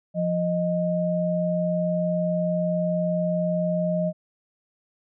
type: tone pair together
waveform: sine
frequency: 174.3 / 621.1 Hz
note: F3 / D#5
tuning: -3 / -3 cents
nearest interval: octave + minor seventh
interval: 2200 cents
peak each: -24 dBFS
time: 0.14-4.13 s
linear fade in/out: 50 ms
effects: none